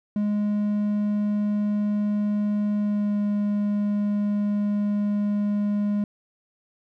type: tone with pitch glide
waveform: triangle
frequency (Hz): 207.7 to 206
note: G#3 to G#3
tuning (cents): 0 to -14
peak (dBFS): -19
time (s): 0.16-6.04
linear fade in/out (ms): 2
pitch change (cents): -14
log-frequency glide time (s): 2.76-3.19
effects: none